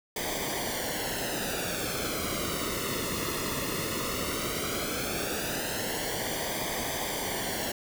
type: noise with flanger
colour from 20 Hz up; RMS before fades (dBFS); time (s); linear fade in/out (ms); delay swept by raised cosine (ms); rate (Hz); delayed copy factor
pink; -32; 0.16-7.72; 5; 0.73 to 1.29; 0.15; -0.75
effects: none